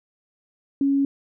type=tone; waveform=sine; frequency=277.2 Hz; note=C#4; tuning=in tune; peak=-17 dBFS; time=0.81-1.05 s; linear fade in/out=2 ms; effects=none